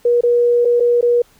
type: tone with dropouts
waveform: sine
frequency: 480 Hz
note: B4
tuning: 49 cents flat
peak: -10 dBFS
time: 0.05-1.22 s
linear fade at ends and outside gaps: 5 ms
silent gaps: 0.209-0.234 / 0.649-0.653 / 0.799-0.804 / 1.011-1.026 s
effects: pink hiss -52 dBFS RMS until 1.39 s